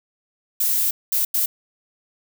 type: noise bursts at uneven times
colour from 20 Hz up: violet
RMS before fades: -20 dBFS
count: 3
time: 0.6-0.91 / 1.12-1.25 / 1.34-1.46 s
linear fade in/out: 5 ms
effects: none